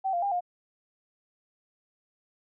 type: tone with pitch steps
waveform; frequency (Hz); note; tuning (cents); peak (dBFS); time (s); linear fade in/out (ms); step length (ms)
sine; 769 / 695 / 802 / 711; G5 / F5 / G5 / F5; -33 / -9 / +39 / +31; -25; 0.04-0.408; 20; 92
effects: none